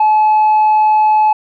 sine tone with tanh clipping, 858 Hz, A5, 44 cents flat, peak -8 dBFS, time 0-1.33 s, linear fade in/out 5 ms, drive 1 dB, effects none

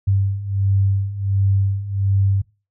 sine beating tone pair, 97.2 / 98.6 Hz, G2 / G2, -14 / +11 cents, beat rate 1.4 Hz, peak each -21 / -17 dBFS, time 0.07-2.42 s, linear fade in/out 10 ms, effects noise-tail reverb RT60 0.3 s tail -22 dB re dry

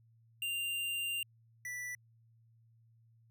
square tone pair in turn, 2787 / 1970.7 Hz, F7 / B6, -4 / -4 cents, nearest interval tritone, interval 600 cents, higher first, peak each -35 / -40 dBFS, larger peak first, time 0.42-1.23 / 1.65-1.95 s, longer first, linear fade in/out 2 ms, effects added 114 Hz sine -63 dBFS peak until 3.3 s

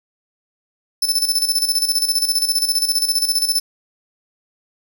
sawtooth tone with tremolo, 5274 Hz, E8, in tune, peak -11 dBFS, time 1.02-3.6 s, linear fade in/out 5 ms, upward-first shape square, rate 15 Hz, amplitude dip 65%, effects none

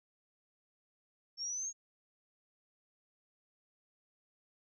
sine exponential sweep, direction up, 5400 to 6645 Hz, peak -36 dBFS, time 1.37-1.73 s, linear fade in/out 50 ms, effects none

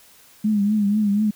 sine tone with vibrato, 207.7 Hz, G#3, in tune, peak -16 dBFS, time 0.44-1.31 s, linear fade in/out 10 ms, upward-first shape triangle, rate 4.1 Hz, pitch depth 83 cents each way, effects white hiss -51 dBFS RMS until 1.35 s

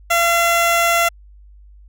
15% pulse tone, 682 Hz, F5, 41 cents flat, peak -7 dBFS, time 0.1-1.09 s, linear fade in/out 10 ms, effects added 50 Hz sine -41 dBFS peak until 1.88 s

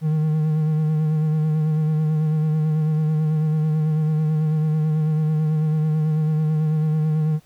triangle tone with vibrato, 155.1 Hz, D#3, 5 cents flat, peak -15 dBFS, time 0.01-7.4 s, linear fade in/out 50 ms, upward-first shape sine, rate 9.1 Hz, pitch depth 30 cents each way, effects pink hiss -57 dBFS RMS until 7.45 s

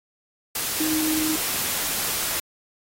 sine tone in noise, 312.4 Hz, D#4, 7 cents sharp, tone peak -23 dBFS, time 0.8-1.36 s, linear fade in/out 5 ms, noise white, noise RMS -26 dBFS, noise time 0.55-2.4 s, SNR 0 dB, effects AAC 48 kbps

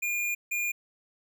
square tone bursts at uneven times, 2419 Hz, D#7, 49 cents flat, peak -28 dBFS, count 2, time 0.02-0.35 / 0.51-0.72 s, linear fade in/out 10 ms, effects none

